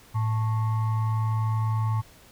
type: tone with frequency modulation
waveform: sine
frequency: 110 Hz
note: A2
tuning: in tune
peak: -22 dBFS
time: 0.14-2.02 s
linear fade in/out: 20 ms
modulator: 991 Hz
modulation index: 0.4
effects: pink hiss -53 dBFS RMS until 2.31 s